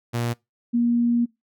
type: tone pair in turn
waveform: sawtooth / sine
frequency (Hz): 118.7 / 237.4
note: A#2 / A#3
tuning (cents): +32 / +32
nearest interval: octave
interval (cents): 1200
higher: second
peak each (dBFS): -19 / -17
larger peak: second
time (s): 0.13-0.34 / 0.73-1.26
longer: second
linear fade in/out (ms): 20
effects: noise-tail reverb RT60 0.2 s tail -23 dB re dry